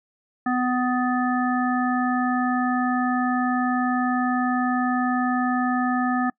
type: harmonic tone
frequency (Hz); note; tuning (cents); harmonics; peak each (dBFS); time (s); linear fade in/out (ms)
250; B3; +21; 1 / 3 / 5 / 7; -22 / -26 / -28 / -30; 0.46-6.3; 5
effects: noise-tail reverb RT60 0.1 s tail -26 dB re dry